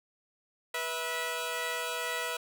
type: tone pair together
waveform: 10% pulse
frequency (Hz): 488.4 / 651.9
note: B4 / E5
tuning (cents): -19 / -19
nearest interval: perfect fourth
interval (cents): 500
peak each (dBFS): -26 / -27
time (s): 0.74-2.37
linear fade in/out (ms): 5
effects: none